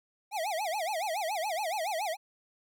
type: tone with vibrato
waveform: square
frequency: 738 Hz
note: F#5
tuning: 5 cents flat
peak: -31 dBFS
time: 0.31-2.17 s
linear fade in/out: 50 ms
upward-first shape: sine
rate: 7.1 Hz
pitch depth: 280 cents each way
effects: none